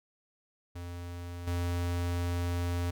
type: tone with level steps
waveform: square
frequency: 87.31 Hz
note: F2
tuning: in tune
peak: -39 / -30 dBFS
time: 0.75-2.91 s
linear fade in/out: 10 ms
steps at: 1.47 s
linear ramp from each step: 5 ms
effects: none